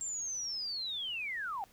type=linear sweep; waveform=sine; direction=down; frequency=7459 to 740 Hz; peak=-35 dBFS; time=0.01-1.64 s; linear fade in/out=0 ms; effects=pink hiss -63 dBFS RMS until 1.72 s